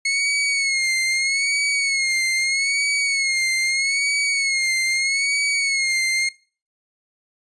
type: tone with vibrato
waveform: sawtooth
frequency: 2180 Hz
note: C#7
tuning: 29 cents flat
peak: -15 dBFS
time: 0.05-6.29 s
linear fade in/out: 5 ms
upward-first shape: sine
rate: 0.79 Hz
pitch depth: 71 cents each way
effects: noise-tail reverb RT60 0.4 s tail -22 dB re dry + resampled to 22050 Hz